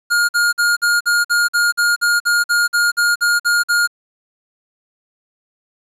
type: tone bursts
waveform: square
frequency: 1421 Hz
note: F6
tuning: 30 cents sharp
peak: -13 dBFS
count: 16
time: 0.1-3.875 s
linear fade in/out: 20 ms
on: 190 ms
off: 49 ms
effects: resampled to 32000 Hz + 8-bit